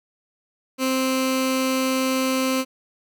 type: tone with notch filter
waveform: 15% pulse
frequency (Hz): 261.6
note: C4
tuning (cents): 0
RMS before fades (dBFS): -22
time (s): 0.78-2.65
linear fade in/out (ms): 50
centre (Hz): 750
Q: 1.4
effects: none